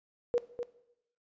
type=tone with echo; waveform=sine; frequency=481.3 Hz; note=B4; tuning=45 cents flat; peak=-24 dBFS; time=0.34-0.38 s; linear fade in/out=0 ms; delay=250 ms; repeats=1; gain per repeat=-8 dB; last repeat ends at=0.63 s; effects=noise-tail reverb RT60 0.8 s tail -17 dB re dry + resampled to 16000 Hz